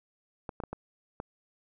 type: clicks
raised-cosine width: 1 ms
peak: -22 dBFS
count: 5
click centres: 0.492 / 0.602 / 0.637 / 0.73 / 1.201 s
effects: none